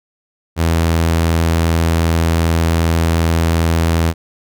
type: tone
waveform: sawtooth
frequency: 82.6 Hz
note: E2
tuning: 4 cents sharp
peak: -8 dBFS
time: 0.56-4.14 s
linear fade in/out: 50 ms
effects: none